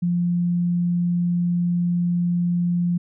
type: tone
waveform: sine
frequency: 174.61 Hz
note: F3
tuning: in tune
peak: -18 dBFS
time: 0.02-2.98 s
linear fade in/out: 10 ms
effects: none